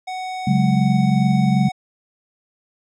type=tone; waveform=square; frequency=744 Hz; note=F#5; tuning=9 cents sharp; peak=-26 dBFS; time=0.07-1.72 s; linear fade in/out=10 ms
type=chord; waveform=sine; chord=C# suspended fourth; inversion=none; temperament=equal; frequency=138.59 / 185 / 207.7 Hz; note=C#3 / F#3 / G#3; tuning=0 / 0 / 0 cents; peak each=-18 dBFS; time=0.47-1.69 s; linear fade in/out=5 ms
effects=low-pass 6000 Hz 12 dB/octave